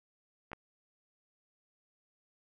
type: clicks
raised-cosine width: 0.5 ms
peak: -30 / -25 dBFS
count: 2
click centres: 0.517 / 0.532 s
effects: none